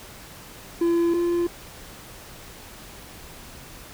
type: tone pair in turn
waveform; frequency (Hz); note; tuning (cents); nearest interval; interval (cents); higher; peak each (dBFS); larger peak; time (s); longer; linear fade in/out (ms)
triangle; 339.9 / 345.6; F4 / F4; -47 / -18; unison; 29; second; -16 / -18; first; 0.81-1.14 / 1.14-1.47; neither; 5
effects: pink hiss -43 dBFS RMS until 3.93 s